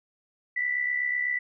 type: tone with amplitude modulation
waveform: sine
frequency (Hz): 1975.5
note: B6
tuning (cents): 0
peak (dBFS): -22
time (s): 0.56-1.39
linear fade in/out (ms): 10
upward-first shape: sine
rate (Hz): 68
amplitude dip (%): 60
effects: none